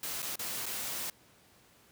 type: noise with dropouts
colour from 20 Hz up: white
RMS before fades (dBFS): -37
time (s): 0.03-1.1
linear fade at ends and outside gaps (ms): 2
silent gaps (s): 0.221-0.227 / 0.357-0.392 / 0.658-0.663
effects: pink hiss -62 dBFS RMS until 1.91 s + high-pass 80 Hz 12 dB/octave